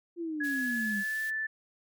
sine exponential sweep, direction down, 349.2 to 196 Hz, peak -32 dBFS, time 0.16-1.04 s, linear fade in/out 50 ms
sine tone with pitch glide, 1676 to 1757.3 Hz, G#6 to A6, +15 to -3 cents, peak -30 dBFS, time 0.4-1.47 s, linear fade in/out 10 ms, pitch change +82 cents, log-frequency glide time 0.52-1.23 s
white high-pass noise, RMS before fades -47 dBFS, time 0.43-1.31 s, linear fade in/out 20 ms, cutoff 1500 Hz, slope 96 dB/octave
effects none

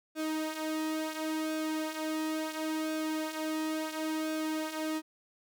sawtooth tone with flanger, 313.4 Hz, D#4, 13 cents sharp, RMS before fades -34 dBFS, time 0.15-5.02 s, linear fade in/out 50 ms, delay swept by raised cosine 0.98 to 4.58 ms, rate 0.72 Hz, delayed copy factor -0.6, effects none

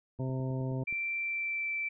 harmonic tone, 130.81 Hz, C3, in tune, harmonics 1 / 2 / 3 / 4 / 5 / 7, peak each -32 / -38 / -42 / -44 / -46 / -49 dBFS, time 0.19-0.84 s, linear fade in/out 10 ms
click train, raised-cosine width 3 ms, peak -36 dBFS, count 8, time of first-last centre 0.19-0.926 s, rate 9.51 Hz
sine tone with pitch glide, 2349 to 2331 Hz, D7 to D7, 0 to -14 cents, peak -31 dBFS, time 0.87-1.89 s, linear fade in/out 10 ms, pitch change -14 cents, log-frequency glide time 1.19-1.7 s
effects none

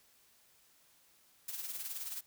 blue noise with tremolo, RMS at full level -39 dBFS, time 1.48-2.21 s, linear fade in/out 5 ms, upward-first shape triangle, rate 19 Hz, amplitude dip 65%, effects white hiss -67 dBFS RMS until 2.26 s

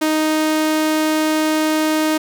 sawtooth tone, 311.1 Hz, D#4, in tune, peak -11 dBFS, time 0.01-2.18 s, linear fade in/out 10 ms, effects none

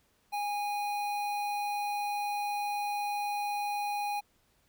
square tone with notch filter, 822 Hz, G#5, 18 cents flat, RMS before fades -33 dBFS, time 0.32-4.21 s, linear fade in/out 20 ms, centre 7000 Hz, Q 1.2, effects pink hiss -70 dBFS RMS until 4.68 s

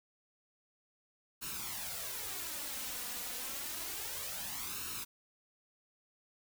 white noise with flanger, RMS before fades -41 dBFS, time 1.41-5.05 s, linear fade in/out 20 ms, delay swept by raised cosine 0.73 to 4.13 ms, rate 0.29 Hz, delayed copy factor +0.65, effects none

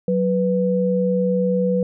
sine tone pair together, 185 / 493.9 Hz, F#3 / B4, 0 / 0 cents, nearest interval octave + perfect fourth, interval 1700 cents, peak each -19 dBFS, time 0.08-1.83 s, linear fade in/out 2 ms, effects none

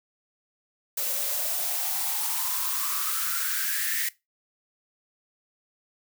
blue noise with high-pass filter sweep, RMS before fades -28 dBFS, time 0.97-4.09 s, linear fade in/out 5 ms, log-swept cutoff 510 to 1900 Hz, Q 7.6, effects noise-tail reverb RT60 0.2 s tail -19 dB re dry

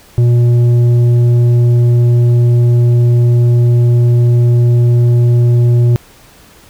sine tone with tanh clipping, 120.1 Hz, B2, 48 cents flat, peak -7 dBFS, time 0.18-5.96 s, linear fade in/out 0 ms, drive 7 dB, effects pink hiss -42 dBFS RMS until 6.69 s

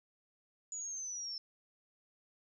sine linear sweep, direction down, 6920 to 5300 Hz, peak -39 dBFS, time 0.72-1.38 s, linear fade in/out 2 ms, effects none

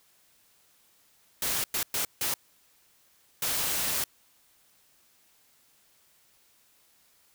white noise bursts at uneven times, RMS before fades -29 dBFS, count 5, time 1.42-1.64 / 1.74-1.83 / 1.94-2.05 / 2.21-2.34 / 3.42-4.04 s, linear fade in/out 2 ms, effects white hiss -64 dBFS RMS until 7.34 s

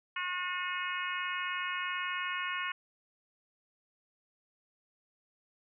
harmonic tone, 361.4 Hz, F#4, 41 cents flat, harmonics 3 / 4 / 5 / 6 / 7 / 8, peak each -38 / -39 / -40 / -41 / -41 / -42 dBFS, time 0.16-2.72 s, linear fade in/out 5 ms, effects none

